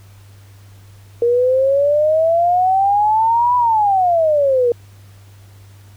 sine exponential two-way sweep, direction up then down, 468.2 to 993 to 468.2 Hz, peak -11 dBFS, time 1.22-4.72 s, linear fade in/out 2 ms, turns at 3.56 s, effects added 99 Hz sine -40 dBFS peak until 5.96 s + pink hiss -51 dBFS RMS until 5.96 s

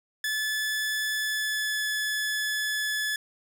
sawtooth tone with pitch glide, 1730 to 1718.1 Hz, A6 to A6, -30 to -42 cents, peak -23 dBFS, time 0.24-3.16 s, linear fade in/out 2 ms, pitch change -12 cents, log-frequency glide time 1.15-1.88 s, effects none

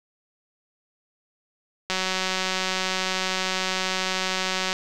click train, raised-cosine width 0.2 ms, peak -8 dBFS, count 530, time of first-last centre 1.9-4.729 s, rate 187 Hz, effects none

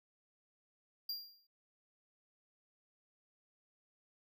square tone with exponential decay, 4774 Hz, D8, 28 cents sharp, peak -36 dBFS, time 1.09-1.47 s, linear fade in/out 5 ms, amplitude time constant 82 ms, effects none

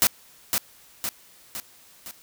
white noise with echo, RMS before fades -18 dBFS, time 0.02-0.07 s, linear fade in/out 0 ms, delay 510 ms, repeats 4, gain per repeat -5 dB, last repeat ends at 2.11 s, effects white hiss -53 dBFS RMS until 2.22 s

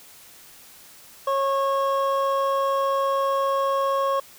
triangle tone pair together, 547 / 1094 Hz, C#5 / C#6, -23 / -23 cents, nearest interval octave, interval 1200 cents, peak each -21 dBFS, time 1.27-4.2 s, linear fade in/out 5 ms, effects white hiss -48 dBFS RMS until 4.38 s

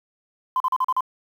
sine tone bursts, 1027 Hz, C6, 33 cents flat, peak -17 dBFS, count 6, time 0.56-1.007 s, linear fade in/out 2 ms, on 42 ms, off 39 ms, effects tanh soft clip ceiling -13 dBFS + 8-bit

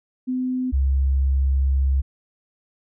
sine tone pair in turn, 254.7 / 67.46 Hz, C4 / C#2, -46 / -46 cents, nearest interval octave + major seventh, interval 2300 cents, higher first, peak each -21 / -16 dBFS, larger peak second, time 0.27-0.72 / 0.72-2.02 s, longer second, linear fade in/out 20 ms, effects none

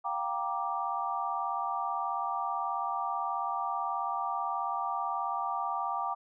sine chord, G minor seventh, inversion third, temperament just, 705.6 / 784 / 940.8 / 1176 Hz, F5 / G5 / Bb5 / D6, +18 / 0 / +16 / +2 cents, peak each -38 / -35 / -36 / -34 dBFS, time 0.04-6.15 s, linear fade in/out 20 ms, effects none

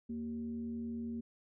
sine tone with frequency modulation, 233.1 Hz, A#3, in tune, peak -37 dBFS, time 0.09-1.21 s, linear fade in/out 10 ms, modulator 152 Hz, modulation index 0.39, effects none

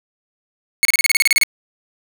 sawtooth tone bursts, 2197 Hz, C#7, 16 cents flat, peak -7 dBFS, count 12, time 0.83-1.434 s, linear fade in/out 0 ms, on 21 ms, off 32 ms, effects none

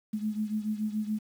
sine beating tone pair, 212 / 219 Hz, G#3 / A3, +36 / -8 cents, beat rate 7 Hz, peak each -30 / -34 dBFS, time 0.13-1.19 s, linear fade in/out 10 ms, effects 9-bit

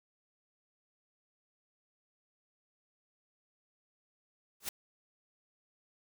white noise with exponential growth, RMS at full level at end -31 dBFS, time 4.6-4.69 s, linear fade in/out 5 ms, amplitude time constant 19 ms, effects none

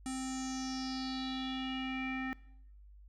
square tone with low-pass filter sweep, 261.6 Hz, C4, in tune, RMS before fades -38 dBFS, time 0.06-2.33 s, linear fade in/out 0 ms, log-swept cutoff 8500 to 2000 Hz, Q 5.8, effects noise-tail reverb RT60 0.8 s tail -21 dB re dry + added 50 Hz sine -53 dBFS peak until 3.08 s

